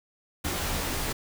pink noise with comb filter, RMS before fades -30 dBFS, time 0.44-1.13 s, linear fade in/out 10 ms, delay 19 ms, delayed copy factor -0.75, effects none

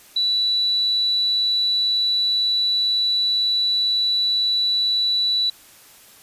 sine tone, 3951 Hz, B7, in tune, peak -17 dBFS, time 0.16-5.5 s, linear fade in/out 5 ms, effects white hiss -48 dBFS RMS until 6.22 s + resampled to 32000 Hz

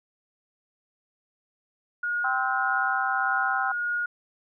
sine tone with tremolo, 1437 Hz, F6, 49 cents sharp, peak -24 dBFS, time 2.03-4.06 s, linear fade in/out 5 ms, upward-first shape triangle, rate 1.7 Hz, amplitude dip 35%
harmonic tone, 259.8 Hz, C4, 12 cents flat, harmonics 3 / 4 / 5 / 6, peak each -28 / -32 / -30 / -36 dBFS, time 2.24-3.72 s, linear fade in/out 5 ms
effects none

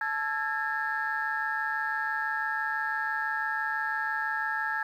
sine tone cluster, 873 / 1333 / 1648 / 1794 Hz, A5 / E6 / G#6 / A6, -14 / +19 / -14 / +33 cents, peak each -33 / -35 / -30 / -35 dBFS, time 0.01-4.83 s, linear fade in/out 2 ms, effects tanh soft clip ceiling -19 dBFS + 10-bit

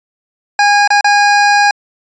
25% pulse tone with dropouts, 819 Hz, G#5, 24 cents flat, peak -3 dBFS, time 0.59-1.71 s, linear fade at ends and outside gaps 2 ms, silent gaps 0.876-0.904 / 1.01-1.044 s, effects resampled to 16000 Hz

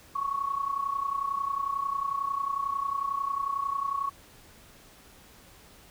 sine tone with amplitude modulation, 1111 Hz, C#6, 4 cents sharp, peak -24 dBFS, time 0.15-4.1 s, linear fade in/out 10 ms, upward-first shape sine, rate 31.1 Hz, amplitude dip 75%, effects pink hiss -54 dBFS RMS until 5.9 s

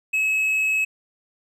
triangle tone, 2574 Hz, E7, 42 cents flat, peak -17 dBFS, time 0.13-0.85 s, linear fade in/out 10 ms, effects none

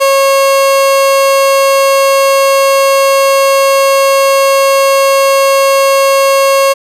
30% pulse tone, 546 Hz, C#5, 26 cents flat, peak -3 dBFS, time 0-6.74 s, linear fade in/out 20 ms, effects resampled to 32000 Hz + 7-bit

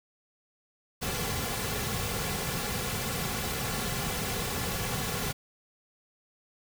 pink noise with comb filter, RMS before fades -32 dBFS, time 1.01-5.33 s, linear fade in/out 20 ms, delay 3.2 ms, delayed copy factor -0.6, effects none

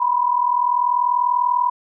sine tone pair together, 973 / 1013.2 Hz, B5 / B5, -26 / +44 cents, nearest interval minor second, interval 70 cents, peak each -17 / -20 dBFS, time 0-1.7 s, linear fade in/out 10 ms, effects none

